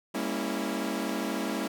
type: chord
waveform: sawtooth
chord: G diminished seventh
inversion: none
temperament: equal with one note detuned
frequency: 200.7 / 233.1 / 277.2 / 329.6 Hz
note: G3 / Bb3 / Db4 / Fb4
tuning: +41 / 0 / 0 / 0 cents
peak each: -31 dBFS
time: 0.14-1.68 s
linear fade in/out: 10 ms
effects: none